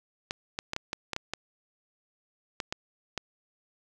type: clicks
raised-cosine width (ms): 0.2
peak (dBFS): -14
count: 11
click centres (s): 0.309 / 0.589 / 0.734 / 0.764 / 0.931 / 1.133 / 1.164 / 1.336 / 2.602 / 2.725 / 3.177
effects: none